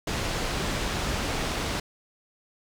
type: low-pass noise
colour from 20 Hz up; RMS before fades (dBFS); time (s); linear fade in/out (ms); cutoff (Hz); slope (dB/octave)
pink; -29; 0.07-1.8; 5; 6400; 12
effects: none